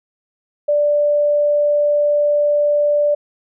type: tone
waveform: sine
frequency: 587.3 Hz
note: D5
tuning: in tune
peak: -12 dBFS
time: 0.68-3.15 s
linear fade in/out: 10 ms
effects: none